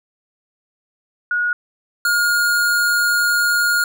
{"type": "tone pair in turn", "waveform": ["sine", "square"], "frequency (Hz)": [1449, 1425.8], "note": ["F#6", "F6"], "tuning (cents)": [-37, 35], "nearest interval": "unison", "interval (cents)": 28, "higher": "first", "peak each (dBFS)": [-16, -15], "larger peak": "second", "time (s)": [[1.31, 1.53], [2.05, 3.84]], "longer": "second", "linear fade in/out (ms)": 2, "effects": []}